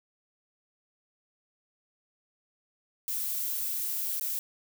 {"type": "noise with dropouts", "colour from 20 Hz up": "violet", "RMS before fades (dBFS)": -32, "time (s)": [3.08, 4.39], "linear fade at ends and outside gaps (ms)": 0, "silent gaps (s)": [4.197, 4.21], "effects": []}